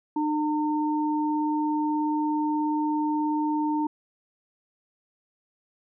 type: tone pair together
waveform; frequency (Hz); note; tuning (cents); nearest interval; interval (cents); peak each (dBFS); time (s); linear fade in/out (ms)
sine; 302.8 / 910; D#4 / A#5; -47 / -42; octave + perfect fifth; 1905; -24 / -28; 0.16-3.87; 5
effects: none